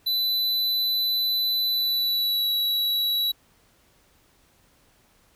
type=tone with pitch glide; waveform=square; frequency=3997 to 3912 Hz; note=B7 to B7; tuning=+20 to -17 cents; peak=-22 dBFS; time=0.06-3.32 s; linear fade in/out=10 ms; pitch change=-37 cents; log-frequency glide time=1.66-2.5 s; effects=pink hiss -61 dBFS RMS until 5.35 s